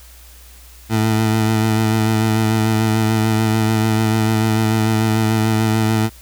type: tone with vibrato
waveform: 20% pulse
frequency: 110 Hz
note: A2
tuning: in tune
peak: -9 dBFS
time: 0.89-6.1 s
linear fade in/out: 50 ms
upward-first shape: sine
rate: 6.8 Hz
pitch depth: 24 cents each way
effects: added 60 Hz sine -41 dBFS peak until 6.21 s + white hiss -45 dBFS RMS until 6.21 s